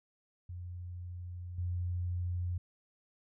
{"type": "tone with level steps", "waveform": "sine", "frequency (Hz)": 88.7, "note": "F2", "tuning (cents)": 27, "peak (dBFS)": [-40, -32], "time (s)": [0.49, 2.58], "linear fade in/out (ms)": 5, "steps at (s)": 1.58, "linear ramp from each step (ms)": 5, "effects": []}